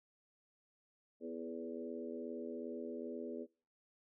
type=harmonic tone with a mistuned harmonic; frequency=82.41 Hz; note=E2; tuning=in tune; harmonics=3 / 4 / 5 / 6 / 7; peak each=-46 / -48 / -46 / -50 / -51 dBFS; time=1.2-3.47 s; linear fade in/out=50 ms; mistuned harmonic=5; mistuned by=+23 cents; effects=noise-tail reverb RT60 0.4 s tail -25 dB re dry